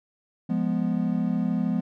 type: chord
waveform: triangle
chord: F diminished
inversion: none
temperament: equal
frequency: 174.61 / 207.7 / 246.9 Hz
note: F3 / Ab3 / Cb4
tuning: 0 / 0 / 0 cents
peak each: -25 dBFS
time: 0.49-1.81 s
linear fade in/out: 10 ms
effects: none